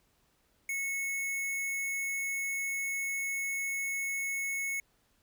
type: tone with sample-and-hold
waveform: sine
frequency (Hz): 2197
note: C#7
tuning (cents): -16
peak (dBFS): -31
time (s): 0.69-4.8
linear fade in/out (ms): 2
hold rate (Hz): 8820
effects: pink hiss -71 dBFS RMS until 5.22 s